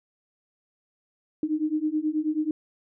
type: beating tone pair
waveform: sine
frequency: 302.9 / 312.2 Hz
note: D#4 / D#4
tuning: -46 / +6 cents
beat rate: 9.3 Hz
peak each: -27 / -26 dBFS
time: 1.43-2.51 s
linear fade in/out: 2 ms
effects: none